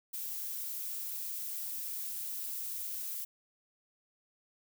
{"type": "noise", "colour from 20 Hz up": "violet", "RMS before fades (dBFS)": -39, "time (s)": [0.13, 3.25], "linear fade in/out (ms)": 10, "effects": []}